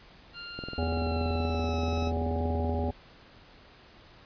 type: tone with pitch glide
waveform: 10% pulse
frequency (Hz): 1396.9 to 1295.8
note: F6 to E6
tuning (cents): 0 to -30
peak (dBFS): -29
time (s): 0.33-2.12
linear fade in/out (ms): 50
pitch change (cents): -130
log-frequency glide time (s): 0.75-1.79
type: click train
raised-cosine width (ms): 2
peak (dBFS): -24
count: 49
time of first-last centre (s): 0.59-2.887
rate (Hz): 20.9
type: harmonic tone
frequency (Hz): 82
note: E2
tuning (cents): -9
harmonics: 1 / 3 / 5 / 7 / 9 / 10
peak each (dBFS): -29 / -34 / -36 / -37 / -39 / -39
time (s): 0.78-2.91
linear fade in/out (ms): 5
effects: pink hiss -54 dBFS RMS until 4.25 s + resampled to 11025 Hz